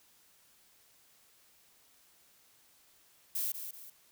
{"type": "noise with echo", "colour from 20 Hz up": "violet", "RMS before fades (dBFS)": -34, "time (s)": [3.35, 3.52], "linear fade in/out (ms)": 5, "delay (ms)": 190, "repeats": 2, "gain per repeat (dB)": -8, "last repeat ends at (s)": 3.9, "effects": ["white hiss -65 dBFS RMS until 4.11 s"]}